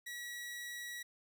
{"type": "tone", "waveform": "sawtooth", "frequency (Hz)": 1927, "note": "B6", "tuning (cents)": -43, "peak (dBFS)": -39, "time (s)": [0.06, 1.03], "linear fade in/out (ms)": 10, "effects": []}